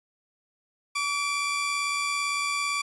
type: tone pair together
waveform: sawtooth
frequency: 1143.1 / 2364 Hz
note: D6 / D7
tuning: -47 / +11 cents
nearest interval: octave + minor second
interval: 1258 cents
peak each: -25 dBFS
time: 0.95-2.82 s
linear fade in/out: 10 ms
effects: resampled to 24000 Hz